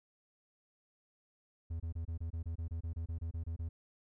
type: tone bursts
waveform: triangle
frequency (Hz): 82.41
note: E2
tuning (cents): 0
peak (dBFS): -34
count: 16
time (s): 1.7-3.69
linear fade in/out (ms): 10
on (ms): 100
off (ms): 26
effects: none